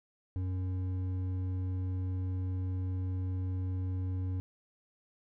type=tone with hard clipping; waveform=sine; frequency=92.5 Hz; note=F#2; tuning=in tune; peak=-33 dBFS; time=0.36-4.4 s; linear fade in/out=0 ms; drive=7 dB; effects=none